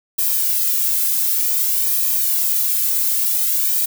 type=noise with flanger; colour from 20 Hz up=violet; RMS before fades=-18 dBFS; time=0.18-3.86 s; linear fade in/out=10 ms; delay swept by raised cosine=1.4 to 2.12 ms; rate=0.54 Hz; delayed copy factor=-0.75; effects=none